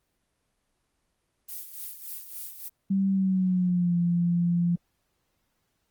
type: noise with tremolo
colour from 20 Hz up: violet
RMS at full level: -36 dBFS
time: 1.48-2.69 s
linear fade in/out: 10 ms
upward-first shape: sine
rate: 3.5 Hz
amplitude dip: 65%
type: tone with pitch glide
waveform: sine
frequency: 194.1 to 172.92 Hz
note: G3 to F3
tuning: -17 to -17 cents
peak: -21 dBFS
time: 2.9-4.76 s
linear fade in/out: 10 ms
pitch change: -200 cents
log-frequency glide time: 3.1-3.96 s
effects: pink hiss -75 dBFS RMS until 5.9 s + Opus 24 kbps